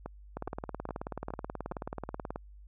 two click trains, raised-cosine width 1 ms, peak -22 / -24 dBFS, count 38 / 5, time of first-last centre 0.37-2.359 / 0.06-1.72 s, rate 18.6 / 2.41 Hz, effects added 50 Hz sine -49 dBFS peak until 2.67 s

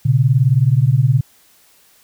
sine beating tone pair, 120 / 139 Hz, B2 / C#3, -49 / +5 cents, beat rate 19 Hz, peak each -13 dBFS, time 0.05-1.21 s, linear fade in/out 10 ms, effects white hiss -52 dBFS RMS until 2.03 s

